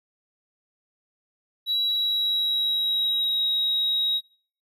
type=tone with pitch glide; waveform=triangle; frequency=3902 to 3808 Hz; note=B7 to A#7; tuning=-22 to +36 cents; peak=-19 dBFS; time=1.66-4.21 s; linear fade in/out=50 ms; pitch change=-42 cents; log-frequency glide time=1.78-3.47 s; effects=noise-tail reverb RT60 0.5 s tail -24 dB re dry + tanh soft clip ceiling -17 dBFS